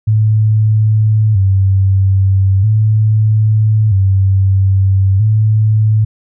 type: tone with vibrato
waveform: sine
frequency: 102.2 Hz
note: G#2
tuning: 27 cents flat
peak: -7 dBFS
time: 0.07-6.05 s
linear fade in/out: 10 ms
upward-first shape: square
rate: 0.39 Hz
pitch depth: 99 cents each way
effects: none